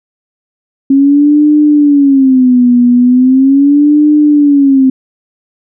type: tone with vibrato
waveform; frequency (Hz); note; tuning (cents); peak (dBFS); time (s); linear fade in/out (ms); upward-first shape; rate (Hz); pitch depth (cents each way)
sine; 270; C#4; -45; -3; 0.9-4.9; 5; sine; 0.39; 180
effects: none